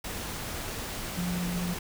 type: tone in noise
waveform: sine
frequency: 176.9 Hz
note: F3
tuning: 23 cents sharp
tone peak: -29 dBFS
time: 1.17-1.74 s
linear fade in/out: 5 ms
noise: pink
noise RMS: -36 dBFS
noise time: 0.04-1.79 s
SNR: +4 dB
effects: none